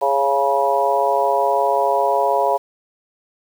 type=harmonic tone with a mistuned harmonic; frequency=138.59 Hz; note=C#3; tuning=in tune; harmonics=3 / 4 / 5 / 6 / 7; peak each=-23 / -20 / -20 / -23 / -20 dBFS; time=0.01-2.58 s; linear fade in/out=20 ms; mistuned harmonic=6; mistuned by=+27 cents; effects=7-bit